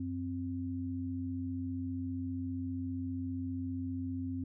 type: tone pair together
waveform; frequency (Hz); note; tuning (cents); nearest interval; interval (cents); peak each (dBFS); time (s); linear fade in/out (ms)
sine; 92.5 / 262.5; F#2 / C4; 0 / +6; octave + tritone; 1806; -39 / -36; 0-4.44; 5
effects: none